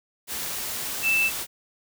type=tone in noise; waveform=sine; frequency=2646 Hz; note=E7; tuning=6 cents sharp; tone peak=-19 dBFS; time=1.02-1.31 s; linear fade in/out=50 ms; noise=white; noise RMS=-31 dBFS; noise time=0.27-1.47 s; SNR=+9 dB; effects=none